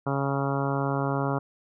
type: harmonic tone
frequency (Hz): 138.4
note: C#3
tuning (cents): -2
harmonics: 1 / 2 / 3 / 4 / 5 / 6 / 7 / 8 / 9 / 10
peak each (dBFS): -28 / -31 / -33 / -34 / -35 / -36 / -36 / -37 / -38 / -38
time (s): 0.06-1.39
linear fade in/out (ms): 10
effects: none